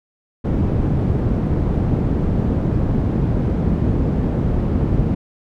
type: low-pass noise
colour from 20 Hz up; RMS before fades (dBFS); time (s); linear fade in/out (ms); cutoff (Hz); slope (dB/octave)
white; -18; 0.44-5.15; 10; 200; 12
effects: none